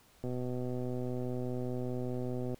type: click train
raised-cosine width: 2 ms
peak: -25 dBFS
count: 289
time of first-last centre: 0.24-2.544 s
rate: 125 Hz
effects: pink hiss -63 dBFS RMS until 2.59 s